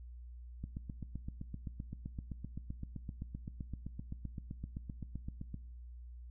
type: click train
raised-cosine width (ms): 5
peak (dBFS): -29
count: 39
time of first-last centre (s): 0.64-5.543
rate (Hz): 7.75
effects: noise-tail reverb RT60 0.9 s tail -20 dB re dry + added 60 Hz sine -47 dBFS peak until 6.3 s